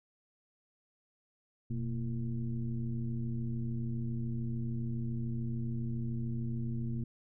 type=tone with frequency modulation; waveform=sine; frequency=123.47 Hz; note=B2; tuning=in tune; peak=-32 dBFS; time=1.7-7.04 s; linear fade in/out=5 ms; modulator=107 Hz; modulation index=1.1; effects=none